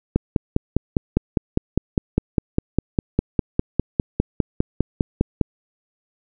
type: click train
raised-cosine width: 3 ms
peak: -3 dBFS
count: 27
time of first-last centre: 0.16-5.413 s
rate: 4.95 Hz
effects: none